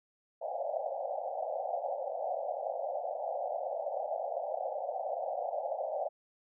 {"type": "band-pass noise", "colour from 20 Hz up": "pink", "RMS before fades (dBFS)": -36, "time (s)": [0.41, 6.09], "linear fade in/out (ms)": 20, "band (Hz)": [530, 800], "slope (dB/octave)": 96, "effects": []}